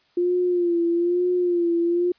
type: tone with vibrato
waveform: sine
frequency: 349.2 Hz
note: F4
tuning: in tune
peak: -18 dBFS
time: 0.17-2.12 s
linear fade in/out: 5 ms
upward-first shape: sine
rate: 1.1 Hz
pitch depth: 52 cents each way
effects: white hiss -62 dBFS RMS until 2.18 s + resampled to 11025 Hz